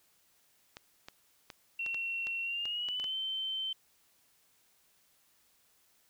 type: clicks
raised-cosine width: 0.2 ms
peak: -27 dBFS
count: 10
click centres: 0.769 / 1.085 / 1.502 / 1.863 / 1.945 / 2.27 / 2.655 / 2.887 / 2.999 / 3.042 s
type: tone with pitch glide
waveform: sine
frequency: 2724 to 3093 Hz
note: F7 to G7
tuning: -44 to -24 cents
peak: -33 dBFS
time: 1.79-3.73 s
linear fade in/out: 5 ms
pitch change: +220 cents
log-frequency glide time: 2.43-3.15 s
effects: white hiss -69 dBFS RMS until 6.09 s